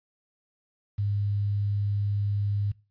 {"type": "tone with quantisation", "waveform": "sine", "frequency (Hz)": 101.8, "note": "G#2", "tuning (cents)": -34, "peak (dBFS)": -24, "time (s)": [0.98, 2.72], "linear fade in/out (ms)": 10, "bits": 9, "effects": ["noise-tail reverb RT60 0.3 s tail -21 dB re dry", "resampled to 11025 Hz"]}